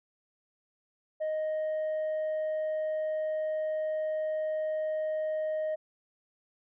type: tone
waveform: sine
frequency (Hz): 622.3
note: D#5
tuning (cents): 0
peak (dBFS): -26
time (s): 1.2-5.76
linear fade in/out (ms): 20
effects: tanh soft clip ceiling -28 dBFS